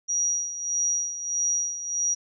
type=tone with tremolo; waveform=sine; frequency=5760 Hz; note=F#8; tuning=47 cents flat; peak=-21 dBFS; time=0.08-2.15 s; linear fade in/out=20 ms; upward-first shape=sine; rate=1.6 Hz; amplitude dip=70%; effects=none